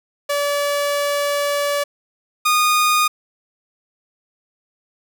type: tone pair in turn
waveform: sawtooth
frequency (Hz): 575 / 1229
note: D5 / D#6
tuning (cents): -37 / -22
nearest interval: octave + minor second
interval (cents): 1315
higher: second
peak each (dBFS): -14 / -10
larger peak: second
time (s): 0.29-1.84 / 2.45-3.08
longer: first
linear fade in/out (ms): 10
effects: none